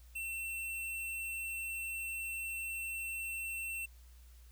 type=tone with sample-and-hold; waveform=sine; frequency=2696 Hz; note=E7; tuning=38 cents sharp; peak=-37 dBFS; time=0.15-3.86 s; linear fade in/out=10 ms; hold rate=11025 Hz; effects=added 60 Hz sine -54 dBFS peak until 4.51 s + white hiss -67 dBFS RMS until 4.51 s